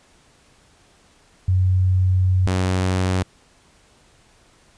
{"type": "tone pair in turn", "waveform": ["sine", "sawtooth"], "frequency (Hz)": [92.7, 92.7], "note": ["F#2", "F#2"], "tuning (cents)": [4, 4], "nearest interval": "unison", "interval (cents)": 0, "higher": "neither", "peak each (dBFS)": -14, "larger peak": "neither", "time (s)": [[1.48, 2.47], [2.47, 3.23]], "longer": "first", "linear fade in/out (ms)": 5, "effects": ["pink hiss -55 dBFS RMS until 4.77 s", "resampled to 22050 Hz"]}